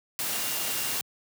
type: tone in noise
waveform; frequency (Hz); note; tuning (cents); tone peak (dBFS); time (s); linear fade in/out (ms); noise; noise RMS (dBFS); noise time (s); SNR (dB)
sine; 2794; F7; 0; -41; 0.32-0.98; 0; white; -30; 0.19-1.01; -14
effects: high-pass 100 Hz 12 dB/octave